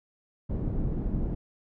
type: low-pass noise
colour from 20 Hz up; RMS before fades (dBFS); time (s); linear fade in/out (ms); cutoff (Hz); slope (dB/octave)
pink; -29; 0.49-1.35; 10; 270; 12
effects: none